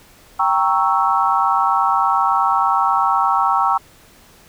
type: chord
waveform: sine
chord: G diminished seventh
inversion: none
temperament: equal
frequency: 784 / 932.3 / 1108.7 / 1318.5 Hz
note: G5 / Bb5 / Db6 / Fb6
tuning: 0 / 0 / 0 / 0 cents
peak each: -19 dBFS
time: 0.39-3.78 s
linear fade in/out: 10 ms
effects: pink hiss -48 dBFS RMS until 4.48 s